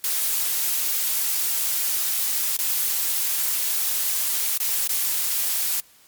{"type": "noise with dropouts", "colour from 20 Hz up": "blue", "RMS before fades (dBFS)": -23, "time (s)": [0.04, 5.8], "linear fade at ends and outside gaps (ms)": 1, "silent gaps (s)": [[2.567, 2.589], [4.577, 4.601], [4.874, 4.892]], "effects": ["white hiss -54 dBFS RMS until 6.07 s", "MP3 96 kbps"]}